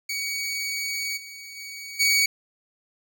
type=tone with level steps; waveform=20% pulse; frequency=2253 Hz; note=C#7; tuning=28 cents sharp; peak=-22 / -34 / -31 / -13 dBFS; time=0.09-2.26 s; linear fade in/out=5 ms; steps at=1.16 / 1.56 / 1.99 s; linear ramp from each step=20 ms; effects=none